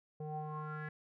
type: tone with low-pass filter sweep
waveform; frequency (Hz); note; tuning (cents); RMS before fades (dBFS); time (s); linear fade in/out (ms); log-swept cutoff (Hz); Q
square; 152.8; D#3; -31; -42; 0.2-0.89; 5; 590 to 1800; 7.5
effects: none